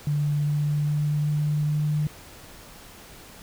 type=tone with pitch steps; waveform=sine; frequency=146.83 / 147.68 / 148.54 / 149.4 / 150.26 Hz; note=D3 / D3 / D3 / D3 / D3; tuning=0 / +10 / +20 / +30 / +40 cents; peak=-21 dBFS; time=0.07-2.07 s; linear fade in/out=2 ms; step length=400 ms; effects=pink hiss -46 dBFS RMS until 3.42 s